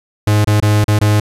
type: tone with dropouts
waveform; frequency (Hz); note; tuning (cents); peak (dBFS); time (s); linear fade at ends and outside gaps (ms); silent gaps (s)
45% pulse; 105.2; G#2; +23; -9; 0.27-1.2; 5; 0.446-0.472 / 0.602-0.624 / 0.843-0.88 / 0.99-1.012
effects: resampled to 32000 Hz